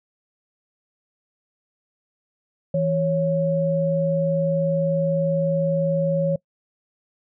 sine tone pair together, 164.19 / 553 Hz, E3 / C#5, -7 / -4 cents, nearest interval octave + major sixth, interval 2103 cents, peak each -22 / -20 dBFS, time 2.74-6.36 s, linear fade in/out 5 ms, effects noise-tail reverb RT60 0.1 s tail -23 dB re dry

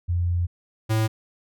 sine / square tone pair in turn, 87.31 / 110.22 Hz, F2 / A2, 0 / +3 cents, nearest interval major third, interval 403 cents, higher second, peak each -20 dBFS, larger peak neither, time 0.08-0.47 / 0.89-1.08 s, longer first, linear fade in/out 20 ms, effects none

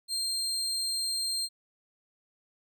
30% pulse tone, 4186 Hz, C8, in tune, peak -26 dBFS, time 0.08-1.49 s, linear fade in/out 50 ms, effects none

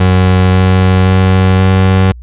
30% pulse tone with pitch steps, 92.5 / 93.14 / 93.79 / 94.44 Hz, F#2 / F#2 / F#2 / F#2, 0 / +12 / +24 / +36 cents, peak -3 dBFS, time 0-2.12 s, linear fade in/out 5 ms, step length 530 ms, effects added 60 Hz sine -27 dBFS peak until 2.22 s + resampled to 8000 Hz

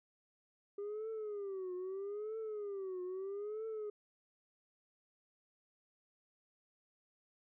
sine tone with vibrato, 401.2 Hz, G4, 40 cents sharp, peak -37 dBFS, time 0.78-3.9 s, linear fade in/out 5 ms, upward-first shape triangle, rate 0.78 Hz, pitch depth 190 cents each way, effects tanh soft clip ceiling -38 dBFS

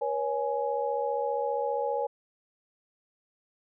sine tone cluster, 480 / 555 / 835 Hz, B4 / C#5 / G#5, -49 / +2 / +9 cents, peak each -31 dBFS, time 0.01-2.07 s, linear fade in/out 10 ms, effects none

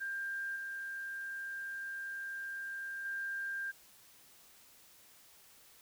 sine tone with level steps, 1592 Hz, G6, 26 cents sharp, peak -36 / -39 / -36 dBFS, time 0-3.72 s, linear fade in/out 20 ms, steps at 0.56 / 3.05 s, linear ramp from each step 2 ms, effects white hiss -61 dBFS RMS until 5.81 s

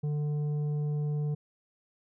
sine tone with tanh clipping, 148.4 Hz, D3, 18 cents sharp, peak -29 dBFS, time 0.03-1.35 s, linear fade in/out 10 ms, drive 7 dB, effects none

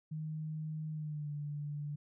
sine tone with pitch glide, 155.56 to 146.83 Hz, D#3 to D3, 0 to 0 cents, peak -37 dBFS, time 0.11-1.96 s, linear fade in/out 10 ms, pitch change -100 cents, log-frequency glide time 0.91-1.31 s, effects none

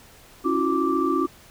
sine tone cluster, 276.6 / 329.4 / 363.9 / 1171 Hz, C#4 / E4 / F#4 / D6, -4 / -1 / -29 / -5 cents, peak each -25 dBFS, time 0.44-1.27 s, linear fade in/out 20 ms, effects pink hiss -50 dBFS RMS until 1.5 s

